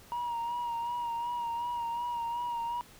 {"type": "tone with vibrato", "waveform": "sine", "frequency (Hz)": 947, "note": "A#5", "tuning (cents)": 27, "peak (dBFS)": -29, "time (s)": [0.12, 2.81], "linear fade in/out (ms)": 0, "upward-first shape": "sine", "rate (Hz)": 2.7, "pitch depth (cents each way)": 34, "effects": ["tanh soft clip ceiling -30 dBFS", "pink hiss -55 dBFS RMS until 2.99 s"]}